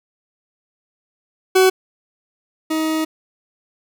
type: tone pair in turn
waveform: 40% pulse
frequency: 375.7 / 315.9 Hz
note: F#4 / D#4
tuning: +26 / +26 cents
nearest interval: minor third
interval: 300 cents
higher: first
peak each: -9 / -17 dBFS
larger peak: first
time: 1.55-1.7 / 2.7-3.05 s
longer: second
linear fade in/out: 10 ms
effects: none